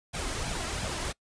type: noise with flanger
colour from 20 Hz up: pink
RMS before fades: -33 dBFS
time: 0.13-1.13 s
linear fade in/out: 20 ms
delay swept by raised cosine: 1.2 to 3.1 ms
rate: 2.9 Hz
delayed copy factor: +0.55
effects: noise-tail reverb RT60 0.1 s tail -24 dB re dry + resampled to 22050 Hz